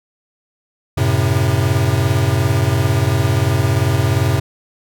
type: chord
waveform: square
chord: F# diminished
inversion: none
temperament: equal with one note detuned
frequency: 92.5 / 110 / 132.79 Hz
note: F#2 / A2 / C3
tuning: 0 / 0 / +26 cents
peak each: -19 / -18 / -18 dBFS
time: 0.97-4.4 s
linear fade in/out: 10 ms
effects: none